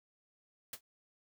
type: noise with exponential decay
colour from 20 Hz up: white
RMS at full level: -37 dBFS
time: 0.73-0.81 s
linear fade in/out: 5 ms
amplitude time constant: 16 ms
effects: none